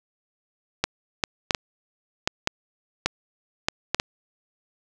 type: clicks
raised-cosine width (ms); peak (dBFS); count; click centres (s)
0.2; -3; 10; 0.84 / 1.238 / 1.508 / 1.548 / 2.275 / 2.474 / 3.06 / 3.685 / 3.946 / 3.999
effects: none